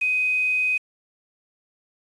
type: tone with quantisation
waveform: sine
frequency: 2508 Hz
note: D#7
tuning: 13 cents sharp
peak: -19 dBFS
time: 0.01-0.78 s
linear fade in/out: 10 ms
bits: 7
effects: resampled to 24000 Hz